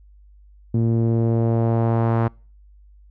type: tone with low-pass filter sweep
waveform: sawtooth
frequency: 114.8 Hz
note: A#2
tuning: 26 cents flat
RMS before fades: -19 dBFS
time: 0.74-2.28 s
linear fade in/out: 5 ms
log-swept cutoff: 280 to 1200 Hz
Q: 1.3
effects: noise-tail reverb RT60 0.4 s tail -26 dB re dry + added 50 Hz sine -46 dBFS peak until 3.1 s